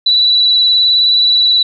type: tone with vibrato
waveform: sine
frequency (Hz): 3951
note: B7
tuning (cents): 0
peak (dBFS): -7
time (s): 0.06-1.63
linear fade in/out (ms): 5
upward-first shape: triangle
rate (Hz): 19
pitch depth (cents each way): 26
effects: none